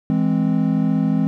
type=chord; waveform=triangle; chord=E augmented; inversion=none; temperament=equal; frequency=164.81 / 207.7 / 261.6 Hz; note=E3 / G#3 / B#3; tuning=0 / 0 / 0 cents; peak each=-18 dBFS; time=0.1-1.27 s; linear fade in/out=0 ms; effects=none